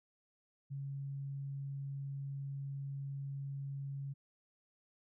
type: tone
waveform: sine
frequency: 138.59 Hz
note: C#3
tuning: in tune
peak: -39 dBFS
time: 0.7-4.14 s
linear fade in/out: 20 ms
effects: none